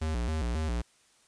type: tone with vibrato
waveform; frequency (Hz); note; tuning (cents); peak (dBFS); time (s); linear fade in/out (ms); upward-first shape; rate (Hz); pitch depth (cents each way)
square; 68.2; C#2; -28; -29; 0.01-0.82; 10; square; 3.7; 250
effects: white hiss -64 dBFS RMS until 1.27 s + resampled to 22050 Hz